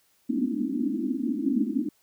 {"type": "band-pass noise", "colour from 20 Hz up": "white", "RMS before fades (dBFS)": -27, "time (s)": [0.29, 1.89], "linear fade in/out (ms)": 5, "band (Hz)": [210, 320], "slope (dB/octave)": 96, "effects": ["white hiss -66 dBFS RMS until 2.02 s"]}